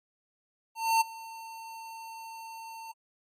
square tone with ADSR envelope, 903 Hz, A5, 45 cents sharp, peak -21 dBFS, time 0.75-2.92 s, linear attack 260 ms, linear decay 9 ms, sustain -21 dB, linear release 9 ms, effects AAC 48 kbps

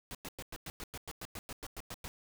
pink noise bursts, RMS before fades -43 dBFS, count 15, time 0.11-2.08 s, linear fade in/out 0 ms, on 38 ms, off 100 ms, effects none

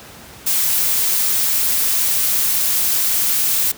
blue noise, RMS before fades -17 dBFS, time 0.46-3.72 s, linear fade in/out 10 ms, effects pink hiss -39 dBFS RMS until 3.77 s + high-pass 60 Hz 12 dB/octave

